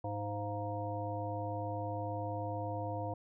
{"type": "harmonic tone with a mistuned harmonic", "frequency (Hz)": 103.83, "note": "G#2", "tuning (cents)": 0, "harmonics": [1, 3, 5, 7, 9], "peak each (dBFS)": [-39, -44, -42, -41, -44], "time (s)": [0.04, 3.14], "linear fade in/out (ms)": 5, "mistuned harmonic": 7, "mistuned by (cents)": -65, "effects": []}